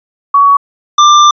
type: tone pair in turn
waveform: sine / square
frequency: 1126 / 1186.5 Hz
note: C#6 / D6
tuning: +27 / +17 cents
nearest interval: minor second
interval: 90 cents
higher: second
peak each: -3 dBFS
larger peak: neither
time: 0.34-0.57 / 0.98-1.31 s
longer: second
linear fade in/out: 5 ms
effects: resampled to 16000 Hz